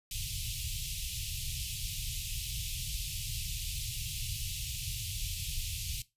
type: band-stop noise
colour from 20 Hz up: pink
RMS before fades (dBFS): -37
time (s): 0.11-6.02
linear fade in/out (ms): 2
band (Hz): 140 to 2600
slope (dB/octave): 48
effects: noise-tail reverb RT60 0.2 s tail -17 dB re dry + resampled to 32000 Hz